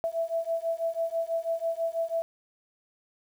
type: beating tone pair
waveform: sine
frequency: 659.3 / 665.4 Hz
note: E5 / E5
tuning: 0 / +16 cents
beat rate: 6.1 Hz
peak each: -30 dBFS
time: 0.04-2.22 s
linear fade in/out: 0 ms
effects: 9-bit